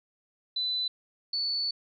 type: tone pair in turn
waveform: sine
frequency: 4000 / 4464 Hz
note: B7 / C#8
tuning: +21 / +11 cents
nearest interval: major second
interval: 190 cents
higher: second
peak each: -27 dBFS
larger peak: neither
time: 0.56-0.88 / 1.33-1.71 s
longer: second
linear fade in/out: 5 ms
effects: none